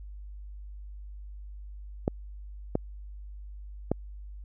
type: clicks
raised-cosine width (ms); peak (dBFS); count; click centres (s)
2; -11; 3; 2.079 / 2.754 / 3.916
effects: added 50 Hz sine -40 dBFS peak until 4.44 s